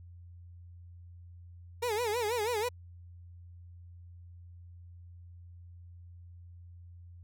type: tone with vibrato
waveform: 30% pulse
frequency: 452 Hz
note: A4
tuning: 47 cents sharp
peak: -27 dBFS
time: 1.82-2.69 s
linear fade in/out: 10 ms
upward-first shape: sine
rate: 6.2 Hz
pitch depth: 160 cents each way
effects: added 87 Hz sine -48 dBFS peak until 7.23 s